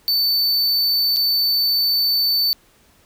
square tone with dropouts, 4527 Hz, C#8, 36 cents sharp, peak -16 dBFS, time 0.08-2.53 s, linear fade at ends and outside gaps 0 ms, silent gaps 1.162-1.168 s, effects pink hiss -55 dBFS RMS until 3.05 s

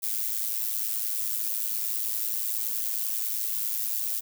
violet noise with amplitude modulation, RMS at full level -26 dBFS, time 0.02-4.21 s, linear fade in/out 20 ms, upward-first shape sine, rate 110 Hz, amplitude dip 75%, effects none

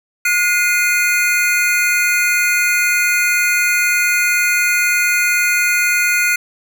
square tone cluster, 1438 / 2087 / 2464 Hz, F#6 / C7 / D#7, -50 / -5 / -17 cents, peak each -18 dBFS, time 0.25-6.36 s, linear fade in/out 5 ms, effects none

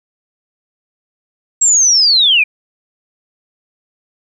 sine linear sweep, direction down, 7660 to 2349 Hz, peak -7 dBFS, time 1.61-2.44 s, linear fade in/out 10 ms, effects 8-bit

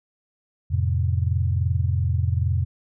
sine chord, F major, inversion none, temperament equal, 87.31 / 110 / 130.81 Hz, F2 / A2 / C3, 0 / 0 / 0 cents, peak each -21 / -25 / -26 dBFS, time 0.7-2.65 s, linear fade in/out 20 ms, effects none

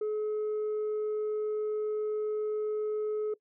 sine tone, 426.3 Hz, G#4, 45 cents sharp, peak -26 dBFS, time 0.01-3.34 s, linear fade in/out 5 ms, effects noise-tail reverb RT60 0.1 s tail -21 dB re dry + tanh soft clip ceiling -28 dBFS

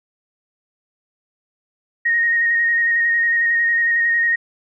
sine tone with vibrato, 1864.7 Hz, A#6, in tune, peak -14 dBFS, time 2.05-4.36 s, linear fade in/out 10 ms, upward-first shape square, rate 11 Hz, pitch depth 15 cents each way, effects none

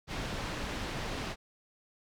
pink low-pass noise, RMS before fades -37 dBFS, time 0.07-1.36 s, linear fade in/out 50 ms, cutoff 4600 Hz, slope 12 dB/octave, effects none

